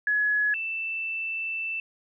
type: tone pair in turn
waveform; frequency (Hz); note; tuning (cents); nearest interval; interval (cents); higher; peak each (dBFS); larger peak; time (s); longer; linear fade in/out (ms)
sine; 1690 / 2658; G#6 / E7; +30 / +14; minor sixth; 784; second; -21 / -28; first; 0.07-0.54 / 0.54-1.8; second; 2
effects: none